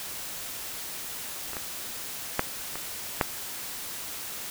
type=clicks; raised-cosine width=0.5 ms; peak=-22 / -19 / -7 / -19 / -6 dBFS; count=5; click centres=1.533 / 1.568 / 2.394 / 2.756 / 3.212 s; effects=white hiss -37 dBFS RMS until 4.5 s